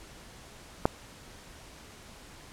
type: click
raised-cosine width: 1 ms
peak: -7 dBFS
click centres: 0.855 s
effects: pink hiss -50 dBFS RMS until 2.52 s + low-pass 10000 Hz 12 dB/octave